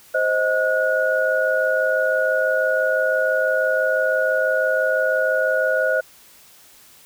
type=tone cluster; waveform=sine; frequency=523 / 629 / 1454 Hz; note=C5 / D#5 / F#6; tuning=-1 / +19 / -31 cents; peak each=-21 dBFS; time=0.14-6.01 s; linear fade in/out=10 ms; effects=white hiss -49 dBFS RMS until 7.05 s